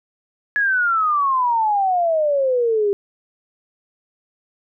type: exponential sweep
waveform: sine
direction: down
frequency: 1700 to 395.7 Hz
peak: -15 dBFS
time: 0.56-2.93 s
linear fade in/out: 0 ms
effects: none